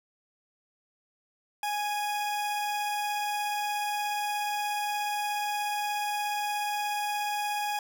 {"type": "tone pair together", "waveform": "40% pulse", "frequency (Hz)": [830.6, 2475], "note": ["G#5", "D#7"], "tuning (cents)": [0, -10], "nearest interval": "octave + perfect fifth", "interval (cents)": 1890, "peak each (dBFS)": [-28, -39], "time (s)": [1.63, 7.79], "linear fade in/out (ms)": 2, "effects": []}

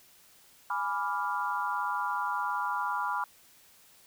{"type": "chord", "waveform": "sine", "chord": "G# diminished seventh", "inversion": "none", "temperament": "equal", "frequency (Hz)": [830.6, 987.8, 1174.7, 1396.9], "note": ["G#5", "B5", "D6", "F6"], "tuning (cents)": [0, 0, 0, 0], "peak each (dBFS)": [-36, -32, -35, -35], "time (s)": [0.7, 3.24], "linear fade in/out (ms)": 2, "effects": ["white hiss -59 dBFS RMS until 4.06 s"]}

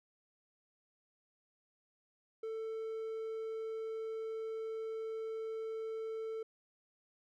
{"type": "tone", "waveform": "triangle", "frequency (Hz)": 444.3, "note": "A4", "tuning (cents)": 17, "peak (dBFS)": -36, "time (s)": [2.43, 6.43], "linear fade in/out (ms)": 5, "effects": []}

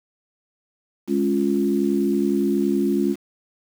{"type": "chord", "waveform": "sine", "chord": "Db major", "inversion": "second", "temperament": "equal", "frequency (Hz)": [207.7, 277.2, 349.2], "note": ["Ab3", "Db4", "F4"], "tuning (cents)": [0, 0, 0], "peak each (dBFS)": -22, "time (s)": [1.07, 3.16], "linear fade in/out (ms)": 50, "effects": ["7-bit"]}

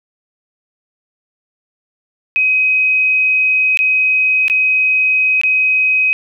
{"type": "tone with dropouts", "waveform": "sine", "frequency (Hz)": 2526, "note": "D#7", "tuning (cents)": 26, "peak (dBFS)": -10, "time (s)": [2.36, 6.13], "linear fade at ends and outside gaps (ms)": 0, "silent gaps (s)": [[3.773, 3.79], [4.481, 4.499], [5.414, 5.435]], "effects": []}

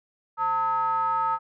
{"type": "ring-modulated tone", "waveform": "triangle", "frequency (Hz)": 190.6, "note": "G3", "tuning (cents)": -48, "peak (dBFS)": -17, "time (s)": [0.37, 1.39], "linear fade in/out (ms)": 50, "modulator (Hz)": 1090, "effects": []}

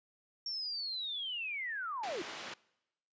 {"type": "linear sweep", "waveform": "sine", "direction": "down", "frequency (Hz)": [5530, 303.5], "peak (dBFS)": -36, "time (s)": [0.46, 2.22], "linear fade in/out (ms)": 2}
{"type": "band-pass noise", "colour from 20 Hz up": "white", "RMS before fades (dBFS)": -45, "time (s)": [2.03, 2.54], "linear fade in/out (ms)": 5, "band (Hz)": [200, 3400], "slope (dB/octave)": 12}
{"effects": ["noise-tail reverb RT60 0.9 s tail -23 dB re dry", "resampled to 16000 Hz"]}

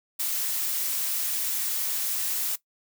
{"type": "noise", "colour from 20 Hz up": "blue", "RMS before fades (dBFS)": -28, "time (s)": [0.19, 2.56], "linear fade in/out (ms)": 10, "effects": ["noise-tail reverb RT60 0.1 s tail -17 dB re dry"]}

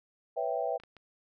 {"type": "chord", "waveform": "sine", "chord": "C# half-diminished seventh", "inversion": "third", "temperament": "equal", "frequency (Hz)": [493.9, 554.4, 659.3, 784], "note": ["B4", "C#5", "E5", "G5"], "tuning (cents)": [0, 0, 0, 0], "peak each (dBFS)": [-35, -36, -33, -35], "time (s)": [0.36, 0.78], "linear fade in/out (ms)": 20}
{"type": "clicks", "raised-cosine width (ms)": 0.3, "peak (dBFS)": -36, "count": 3, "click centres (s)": [0.8, 0.836, 0.967]}
{"effects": []}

